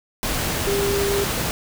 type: tone in noise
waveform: sine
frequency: 400 Hz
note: G4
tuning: 35 cents sharp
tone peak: -20 dBFS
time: 0.67-1.24 s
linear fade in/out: 0 ms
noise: pink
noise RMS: -24 dBFS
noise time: 0.23-1.51 s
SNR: +1 dB
effects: none